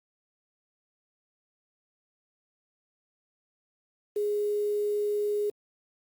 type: tone with quantisation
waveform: sine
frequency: 415.3 Hz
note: G#4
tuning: in tune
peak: -25 dBFS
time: 4.16-5.5 s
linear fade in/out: 5 ms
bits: 8
effects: Opus 48 kbps